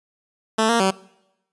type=tone with pitch steps; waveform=10% pulse; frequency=220.7 / 232.8 / 191.2 Hz; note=A3 / A#3 / G3; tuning=+5 / -2 / -43 cents; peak=-8 dBFS; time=0.58-0.91 s; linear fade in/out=10 ms; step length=110 ms; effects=noise-tail reverb RT60 0.9 s tail -23 dB re dry + resampled to 24000 Hz